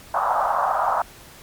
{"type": "band-pass noise", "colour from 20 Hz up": "pink", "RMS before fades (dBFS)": -21, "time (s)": [0.14, 1.02], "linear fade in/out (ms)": 2, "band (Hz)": [650, 1300], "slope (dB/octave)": 48, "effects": ["pink hiss -45 dBFS RMS until 1.42 s", "MP3 96 kbps"]}